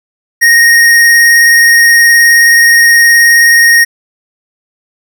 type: tone with vibrato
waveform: square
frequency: 1864.7 Hz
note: A#6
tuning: in tune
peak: -3 dBFS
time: 0.41-3.85 s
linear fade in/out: 20 ms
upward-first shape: sine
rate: 19 Hz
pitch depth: 12 cents each way
effects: none